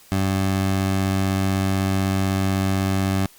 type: tone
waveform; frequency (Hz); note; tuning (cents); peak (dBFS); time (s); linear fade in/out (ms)
20% pulse; 96; G2; -36; -14; 0.12-3.26; 0
effects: white hiss -50 dBFS RMS until 3.38 s + Opus 48 kbps